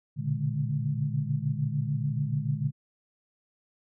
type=tone cluster; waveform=sine; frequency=116.3 / 122.3 / 140.7 / 147.5 / 207.6 Hz; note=A#2 / B2 / C#3 / D3 / G#3; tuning=-4 / -16 / +26 / +8 / 0 cents; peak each=-33 / -38 / -32 / -29 / -37 dBFS; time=0.16-2.72 s; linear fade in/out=50 ms; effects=none